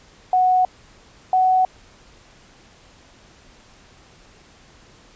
sine tone pair in turn, 738 / 745.3 Hz, F#5 / F#5, -5 / +12 cents, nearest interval unison, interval 17 cents, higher second, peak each -13 dBFS, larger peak neither, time 0.33-0.65 / 1.33-1.65 s, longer neither, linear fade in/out 2 ms, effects pink hiss -50 dBFS RMS until 5.15 s + resampled to 16000 Hz

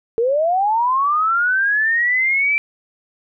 sine linear sweep, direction up, 442.3 to 2349 Hz, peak -14 dBFS, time 0.18-2.58 s, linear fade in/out 0 ms, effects none

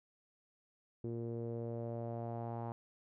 sawtooth tone with low-pass filter sweep, 116.54 Hz, A#2, in tune, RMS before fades -41 dBFS, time 1.04-2.72 s, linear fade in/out 0 ms, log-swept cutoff 380 to 870 Hz, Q 3.5, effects none

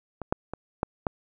clicks, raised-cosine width 1 ms, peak -20 / -9 / -19 / -10 / -11 dBFS, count 5, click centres 0.217 / 0.325 / 0.536 / 0.831 / 1.068 s, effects none

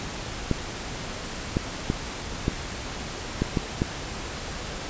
clicks, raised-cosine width 3 ms, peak -9 dBFS, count 7, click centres 0.513 / 1.569 / 1.901 / 2.481 / 3.42 / 3.572 / 3.819 s, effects pink hiss -34 dBFS RMS until 4.89 s + resampled to 16000 Hz

